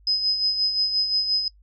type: tone with tremolo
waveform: sine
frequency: 5050 Hz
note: D#8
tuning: 25 cents sharp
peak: -18 dBFS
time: 0.07-1.48 s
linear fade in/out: 2 ms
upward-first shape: sine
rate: 5.7 Hz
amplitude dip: 55%
effects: noise-tail reverb RT60 0.1 s tail -21 dB re dry + added 50 Hz sine -51 dBFS peak until 1.62 s